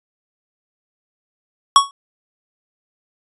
square tone with exponential decay, 1113 Hz, C#6, 7 cents sharp, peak -3 dBFS, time 1.76-1.91 s, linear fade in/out 1 ms, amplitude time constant 31 ms, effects resampled to 24000 Hz

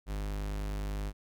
45% pulse tone, 50.6 Hz, G#1, 44 cents flat, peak -33 dBFS, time 0.06-1.13 s, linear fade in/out 50 ms, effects none

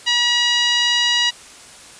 10% pulse tone with band-pass filter, 962 Hz, B5, 46 cents flat, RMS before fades -17 dBFS, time 0.06-1.31 s, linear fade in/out 20 ms, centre 3000 Hz, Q 1.3, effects white hiss -41 dBFS RMS until 1.99 s + resampled to 22050 Hz

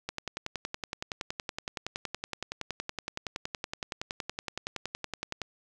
click train, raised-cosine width 0.2 ms, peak -16 dBFS, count 58, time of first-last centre 0.09-5.417 s, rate 10.7 Hz, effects none

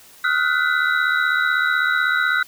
sine tone cluster, 1278 / 1436 / 1512 / 1999 / 3862 Hz, D#6 / F6 / F#6 / B6 / B7, +46 / +48 / +37 / +20 / -39 cents, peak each -26 / -20 / -20 / -27 / -29 dBFS, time 0.24-2.43 s, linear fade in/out 5 ms, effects white hiss -47 dBFS RMS until 2.47 s

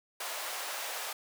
pink high-pass noise, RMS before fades -38 dBFS, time 0.2-1.13 s, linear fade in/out 5 ms, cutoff 580 Hz, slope 24 dB/octave, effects none

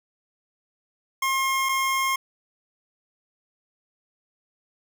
25% pulse tone pair in turn, 1070 / 1070 Hz, C6 / C6, +38 / +38 cents, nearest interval unison, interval 0 cents, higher neither, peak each -18 dBFS, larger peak neither, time 1.22-1.69 / 1.69-2.16 s, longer neither, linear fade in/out 5 ms, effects none

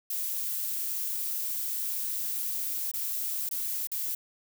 violet noise with dropouts, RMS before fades -32 dBFS, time 0.1-4.15 s, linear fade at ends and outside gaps 5 ms, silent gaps 2.915-2.937 / 3.491-3.511 / 3.872-3.916 s, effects none

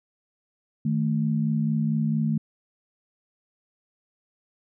sine tone pair together, 155.56 / 220 Hz, D#3 / A3, 0 / 0 cents, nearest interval tritone, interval 600 cents, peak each -24 dBFS, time 0.85-2.38 s, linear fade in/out 5 ms, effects none

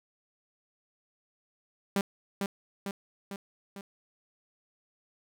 sawtooth tone with echo, 197.9 Hz, G3, 17 cents sharp, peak -21 dBFS, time 1.96-2.01 s, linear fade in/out 2 ms, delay 450 ms, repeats 4, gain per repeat -4 dB, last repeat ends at 3.81 s, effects none

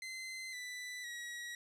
sawtooth tone with pitch steps, 2062 / 1986 / 1912.8 Hz, C7 / B6 / A#6, -26 / +9 / +44 cents, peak -39 dBFS, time 0.02-1.55 s, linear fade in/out 2 ms, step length 510 ms, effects low-pass 10000 Hz 12 dB/octave

